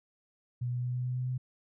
sine tone with pitch steps, 122.5 / 123.28 / 124.07 / 124.86 / 125.65 / 126.45 / 127.26 Hz, B2 / B2 / B2 / B2 / B2 / B2 / C3, -14 / -3 / +8 / +19 / +30 / +41 / -48 cents, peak -30 dBFS, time 0.61-1.38 s, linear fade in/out 10 ms, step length 110 ms, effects none

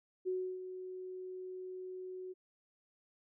sine tone with ADSR envelope, 370 Hz, F#4, in tune, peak -32 dBFS, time 0.25-2.34 s, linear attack 28 ms, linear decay 310 ms, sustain -10 dB, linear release 25 ms, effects none

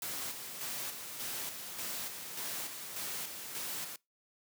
white noise with tremolo, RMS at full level -39 dBFS, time 0.02-3.96 s, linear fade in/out 2 ms, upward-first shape square, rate 1.7 Hz, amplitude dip 45%, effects noise-tail reverb RT60 0.2 s tail -23 dB re dry + high-pass 100 Hz 12 dB/octave

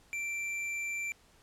sine tone with hard clipping, 2349 Hz, D7, in tune, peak -35 dBFS, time 0.13-1.12 s, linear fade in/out 0 ms, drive 8 dB, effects pink hiss -63 dBFS RMS until 1.42 s + low-pass 11000 Hz 12 dB/octave

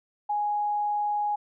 sine tone, 830.6 Hz, G#5, in tune, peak -24 dBFS, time 0.29-1.36 s, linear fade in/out 10 ms, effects none

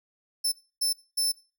25% pulse tone bursts at uneven times, 5290 Hz, E8, 5 cents sharp, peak -19 dBFS, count 3, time 0.44-0.52 / 0.81-0.93 / 1.17-1.32 s, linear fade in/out 10 ms, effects noise-tail reverb RT60 0.3 s tail -18 dB re dry

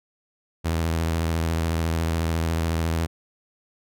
sawtooth tone with vibrato, 82 Hz, E2, 9 cents flat, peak -18 dBFS, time 0.64-3.07 s, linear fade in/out 20 ms, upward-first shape square, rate 14 Hz, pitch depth 34 cents each way, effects none

